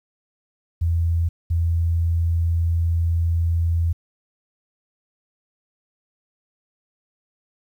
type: tone bursts at uneven times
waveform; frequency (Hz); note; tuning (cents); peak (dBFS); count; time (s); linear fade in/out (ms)
sine; 83.8; E2; +29; -17; 2; 0.81-1.29 / 1.5-3.93; 10
effects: 9-bit